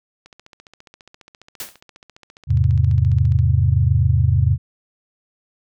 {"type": "click train", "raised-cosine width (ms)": 0.2, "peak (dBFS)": -26, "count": 47, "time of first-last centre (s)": [0.26, 3.389], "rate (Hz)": 14.7}
{"type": "noise with exponential decay", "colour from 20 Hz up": "white", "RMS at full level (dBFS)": -26, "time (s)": [1.6, 1.8], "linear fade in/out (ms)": 1, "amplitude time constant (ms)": 42}
{"type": "chord", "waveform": "sine", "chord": "E augmented", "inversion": "none", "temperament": "equal", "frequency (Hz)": [82.41, 103.83, 130.81], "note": ["E2", "G#2", "B#2"], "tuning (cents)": [0, 0, 0], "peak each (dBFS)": -17, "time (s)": [2.47, 4.58], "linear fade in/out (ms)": 50}
{"effects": []}